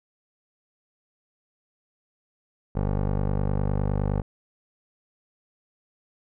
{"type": "tone with low-pass filter", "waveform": "15% pulse", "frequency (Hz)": 49.78, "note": "G1", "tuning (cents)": 27, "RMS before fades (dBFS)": -25, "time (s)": [2.75, 4.22], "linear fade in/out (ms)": 10, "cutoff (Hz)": 830, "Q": 0.91, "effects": []}